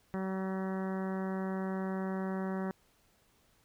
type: harmonic tone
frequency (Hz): 190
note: F#3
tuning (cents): +46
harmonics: 1 / 2 / 3 / 4 / 5 / 6 / 7 / 8 / 9 / 10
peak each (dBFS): -34 / -40 / -44 / -46 / -48 / -50 / -51 / -52 / -53 / -54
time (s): 0.14-2.71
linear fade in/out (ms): 0
effects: pink hiss -69 dBFS RMS until 3.64 s